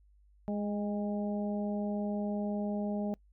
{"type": "harmonic tone with a mistuned harmonic", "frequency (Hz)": 206.7, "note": "G#3", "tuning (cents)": -8, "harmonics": [1, 2, 3, 4], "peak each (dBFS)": [-32, -41, -39, -45], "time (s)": [0.48, 3.14], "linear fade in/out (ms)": 0, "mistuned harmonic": 4, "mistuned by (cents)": -27, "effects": ["noise-tail reverb RT60 0.1 s tail -25 dB re dry", "added 50 Hz sine -60 dBFS peak until 3.32 s"]}